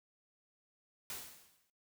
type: noise with exponential decay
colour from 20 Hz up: white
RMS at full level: -41 dBFS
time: 1.1-1.7 s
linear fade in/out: 1 ms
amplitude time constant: 130 ms
effects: noise-tail reverb RT60 0.2 s tail -18 dB re dry